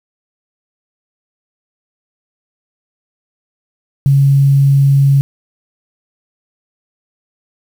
sine tone with quantisation, 138.59 Hz, C#3, in tune, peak -6 dBFS, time 4.06-5.21 s, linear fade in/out 0 ms, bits 6, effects none

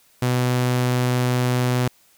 sawtooth tone, 124.8 Hz, B2, 19 cents sharp, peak -14 dBFS, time 0.22-1.88 s, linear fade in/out 5 ms, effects white hiss -57 dBFS RMS until 2.17 s

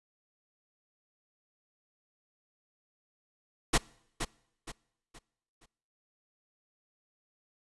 pink noise with echo, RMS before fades -23 dBFS, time 3.73-3.78 s, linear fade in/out 10 ms, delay 470 ms, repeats 4, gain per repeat -9 dB, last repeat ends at 5.66 s, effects noise-tail reverb RT60 0.8 s tail -25 dB re dry + resampled to 24000 Hz

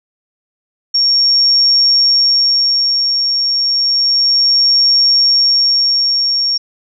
sine tone with tremolo, 5530 Hz, F8, 18 cents flat, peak -7 dBFS, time 0.94-6.58 s, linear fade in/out 10 ms, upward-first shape sine, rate 0.31 Hz, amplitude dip 40%, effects none

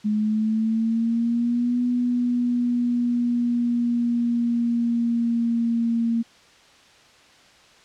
sine exponential two-way sweep, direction up then down, 210.3 to 245.4 to 230.6 Hz, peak -19 dBFS, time 0.04-6.23 s, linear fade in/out 20 ms, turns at 1.82 s, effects white hiss -52 dBFS RMS until 7.84 s + low-pass 5000 Hz 12 dB/octave

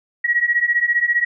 sine beating tone pair, 1901 / 1916 Hz, A#6 / A#6, +33 / +47 cents, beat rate 15 Hz, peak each -19 / -17 dBFS, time 0.24-1.25 s, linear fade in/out 10 ms, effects none

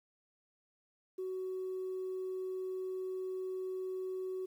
sine tone, 373.6 Hz, F#4, 17 cents sharp, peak -35 dBFS, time 1.18-4.46 s, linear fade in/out 10 ms, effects tanh soft clip ceiling -33 dBFS + 11-bit

